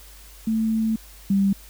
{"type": "tone pair in turn", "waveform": "sine", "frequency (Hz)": [221.6, 196.8], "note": ["A3", "G3"], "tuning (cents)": [13, 7], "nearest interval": "major second", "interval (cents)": 206, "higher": "first", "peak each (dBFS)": [-19, -16], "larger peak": "second", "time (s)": [[0.47, 0.96], [1.3, 1.53]], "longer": "first", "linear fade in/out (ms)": 5, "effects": ["added 50 Hz sine -45 dBFS peak until 1.69 s", "white hiss -48 dBFS RMS until 1.69 s"]}